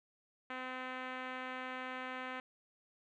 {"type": "tone with low-pass filter", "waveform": "5% pulse", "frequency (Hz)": 256.5, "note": "C4", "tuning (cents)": -34, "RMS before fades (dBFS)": -43, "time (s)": [0.5, 2.4], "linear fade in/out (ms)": 2, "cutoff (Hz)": 2100, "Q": 1, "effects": []}